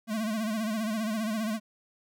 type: tone with vibrato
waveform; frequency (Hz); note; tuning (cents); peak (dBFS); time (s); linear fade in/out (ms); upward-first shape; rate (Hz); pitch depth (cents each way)
square; 218.1; A3; -15; -29; 0.07-1.6; 50; sine; 15; 79
effects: none